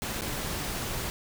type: noise with dropouts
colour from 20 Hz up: pink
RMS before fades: -33 dBFS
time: 0.02-1.1 s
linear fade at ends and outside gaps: 0 ms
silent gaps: 0.21-0.219 s
effects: none